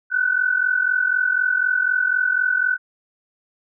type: tone pair together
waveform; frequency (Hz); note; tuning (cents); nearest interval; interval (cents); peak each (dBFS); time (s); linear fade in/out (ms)
sine; 1472 / 1516; F#6 / F#6; -9 / +42; minor second; 51; -20 / -19; 0.1-2.78; 50
effects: none